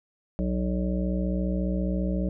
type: harmonic tone with a mistuned harmonic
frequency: 61.74 Hz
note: B1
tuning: in tune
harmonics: 1 / 3 / 5 / 7 / 9 / 10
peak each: -28 / -27 / -34 / -40 / -36 / -40 dBFS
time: 0.39-2.29 s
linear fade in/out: 0 ms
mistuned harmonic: 10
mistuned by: -20 cents
effects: none